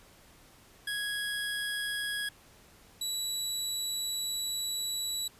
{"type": "tone pair in turn", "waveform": "25% pulse", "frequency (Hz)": [1661.2, 3924], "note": ["G#6", "B7"], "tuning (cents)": [0, -12], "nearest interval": "octave + minor third", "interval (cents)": 1488, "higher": "second", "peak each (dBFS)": -28, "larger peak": "neither", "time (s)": [[0.87, 2.29], [3.01, 5.28]], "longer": "second", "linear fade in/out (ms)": 5, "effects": ["pink hiss -58 dBFS RMS until 5.39 s", "resampled to 32000 Hz"]}